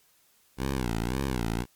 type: tone with vibrato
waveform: 10% pulse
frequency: 61.7 Hz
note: B1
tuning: 1 cent flat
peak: -19 dBFS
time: 0.57-1.66 s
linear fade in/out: 50 ms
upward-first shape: sine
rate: 1.9 Hz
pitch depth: 180 cents each way
effects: white hiss -64 dBFS RMS until 1.75 s + MP3 96 kbps